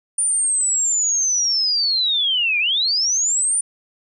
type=linear two-way sweep; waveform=sine; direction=down then up; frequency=9340 to 2342 to 9340 Hz; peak=-16 dBFS; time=0.18-3.61 s; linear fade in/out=5 ms; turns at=2.59 s; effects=none